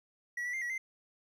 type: tone with pitch steps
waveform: triangle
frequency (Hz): 1932 / 1959 / 2098 / 1930 / 2077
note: B6 / B6 / C7 / B6 / C7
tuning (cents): -39 / -15 / +4 / -40 / -13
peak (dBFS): -32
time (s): 0.37-0.78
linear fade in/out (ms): 5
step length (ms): 82
effects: none